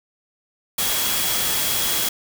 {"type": "tone in noise", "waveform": "sine", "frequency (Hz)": 3322, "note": "G#7", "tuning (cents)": 0, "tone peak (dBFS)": -29, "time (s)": [0.78, 2.09], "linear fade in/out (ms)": 5, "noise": "white", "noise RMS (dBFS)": -22, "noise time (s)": [0.78, 2.09], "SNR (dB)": -10, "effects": []}